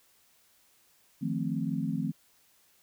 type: chord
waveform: sine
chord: F dominant seventh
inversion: third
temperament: equal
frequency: 155.56 / 174.61 / 220 / 261.6 Hz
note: Eb3 / F3 / A3 / C4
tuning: 0 / 0 / 0 / 0 cents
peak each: -34 dBFS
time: 1.21-2.12 s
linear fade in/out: 20 ms
effects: white hiss -65 dBFS RMS until 2.82 s